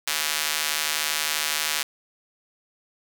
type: tone with high-pass filter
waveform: square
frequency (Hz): 76.2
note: D#2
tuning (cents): -36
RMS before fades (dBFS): -26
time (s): 0.07-1.83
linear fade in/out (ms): 5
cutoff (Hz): 2200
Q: 0.6
effects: none